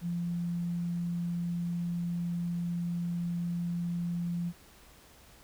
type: tone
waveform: sine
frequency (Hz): 172.6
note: F3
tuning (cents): -20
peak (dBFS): -30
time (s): 0.01-4.53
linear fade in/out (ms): 50
effects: added 60 Hz sine -62 dBFS peak until 5.43 s + pink hiss -57 dBFS RMS until 5.43 s